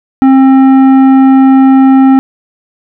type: tone with tanh clipping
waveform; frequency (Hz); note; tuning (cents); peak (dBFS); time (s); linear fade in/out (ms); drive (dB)
triangle; 266.3; C4; +31; -3; 0.22-2.19; 0; 15
effects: none